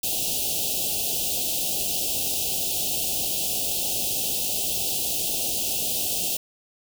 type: band-stop noise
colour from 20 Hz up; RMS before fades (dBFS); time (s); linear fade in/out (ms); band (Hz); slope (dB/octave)
white; -26; 0.03-6.37; 5; 810 to 2600; 96
effects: none